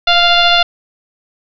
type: tone with frequency modulation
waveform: sine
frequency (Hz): 2093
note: C7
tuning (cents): 0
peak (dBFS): -7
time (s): 0.07-0.63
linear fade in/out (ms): 5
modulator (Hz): 700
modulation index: 2.8
effects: none